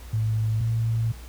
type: tone pair in turn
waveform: sine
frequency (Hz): 110 / 113.81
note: A2 / A#2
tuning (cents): 0 / -41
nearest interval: minor second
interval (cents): 59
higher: second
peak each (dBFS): -21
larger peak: neither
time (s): 0.13-0.61 / 0.61-1.12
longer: second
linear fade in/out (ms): 5
effects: added 60 Hz sine -39 dBFS peak until 1.28 s + pink hiss -48 dBFS RMS until 1.28 s